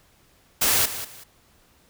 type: noise with echo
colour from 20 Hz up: white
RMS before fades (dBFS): -20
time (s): 0.61-0.86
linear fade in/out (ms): 10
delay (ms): 190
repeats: 2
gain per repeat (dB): -12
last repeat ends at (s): 1.24
effects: pink hiss -59 dBFS RMS until 1.89 s